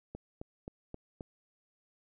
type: click train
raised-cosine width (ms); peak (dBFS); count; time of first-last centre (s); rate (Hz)
2; -28; 5; 0.15-1.208; 3.78
effects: none